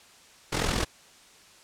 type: noise with amplitude modulation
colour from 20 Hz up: pink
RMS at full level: -24 dBFS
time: 0.52-0.85 s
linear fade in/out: 10 ms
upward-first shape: sine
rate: 42.5 Hz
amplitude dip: 65%
effects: white hiss -54 dBFS RMS until 1.63 s + low-pass 8000 Hz 12 dB/octave